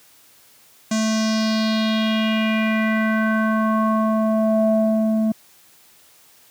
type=tone with low-pass filter sweep; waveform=square; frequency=219.2 Hz; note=A3; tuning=6 cents flat; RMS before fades=-19 dBFS; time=0.91-5.32 s; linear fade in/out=5 ms; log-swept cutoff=6900 to 450 Hz; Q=3.5; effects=white hiss -52 dBFS RMS until 6.5 s + high-pass 80 Hz 12 dB/octave